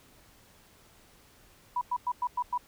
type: tone bursts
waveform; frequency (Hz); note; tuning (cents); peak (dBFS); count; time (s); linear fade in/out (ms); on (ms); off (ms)
sine; 981; B5; -12; -26; 6; 1.76-2.578; 5; 53; 100
effects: pink hiss -59 dBFS RMS until 2.67 s